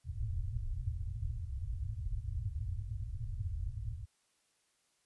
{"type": "low-pass noise", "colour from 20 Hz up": "white", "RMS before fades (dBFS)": -38, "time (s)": [0.04, 4.06], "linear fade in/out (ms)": 50, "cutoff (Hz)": 120, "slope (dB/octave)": 96, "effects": ["white hiss -75 dBFS RMS until 5.05 s", "resampled to 24000 Hz"]}